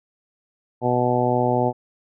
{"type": "harmonic tone", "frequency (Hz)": 123.4, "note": "B2", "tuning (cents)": -1, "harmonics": [1, 2, 3, 4, 5, 6, 7], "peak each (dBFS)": [-25, -25, -25, -25, -25, -25, -25], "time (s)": [0.81, 1.73], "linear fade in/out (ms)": 50, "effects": []}